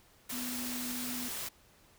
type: tone in noise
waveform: sine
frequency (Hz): 246.9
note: B3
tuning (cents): 0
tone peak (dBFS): -39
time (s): 0.32-1.29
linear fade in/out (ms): 10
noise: white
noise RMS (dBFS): -39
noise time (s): 0.29-1.49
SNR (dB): -3
effects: pink hiss -63 dBFS RMS until 1.98 s